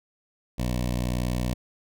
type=tone with notch filter; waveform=15% pulse; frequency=61.2 Hz; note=B1; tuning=15 cents flat; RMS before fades=-27 dBFS; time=0.58-1.54 s; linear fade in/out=10 ms; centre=1400 Hz; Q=1.4; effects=none